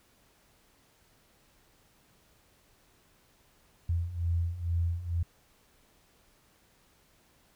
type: beating tone pair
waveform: sine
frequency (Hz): 83.6 / 85.8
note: E2 / F2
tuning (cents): +25 / -30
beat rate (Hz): 2.2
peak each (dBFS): -33 / -29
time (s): 3.89-5.23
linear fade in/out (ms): 5
effects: pink hiss -65 dBFS RMS until 7.55 s